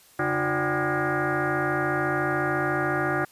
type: tone with frequency modulation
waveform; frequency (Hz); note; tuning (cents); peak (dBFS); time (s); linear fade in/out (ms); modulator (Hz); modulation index
sine; 533; C5; +32; -22; 0.19-3.25; 5; 224; 5.3
effects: white hiss -55 dBFS RMS until 3.31 s + resampled to 32000 Hz